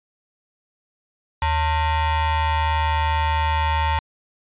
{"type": "ring-modulated tone", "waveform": "45% pulse", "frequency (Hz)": 488.8, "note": "B4", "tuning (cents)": -18, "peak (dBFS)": -15, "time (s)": [1.42, 3.99], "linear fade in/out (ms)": 2, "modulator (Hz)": 411, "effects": ["resampled to 8000 Hz"]}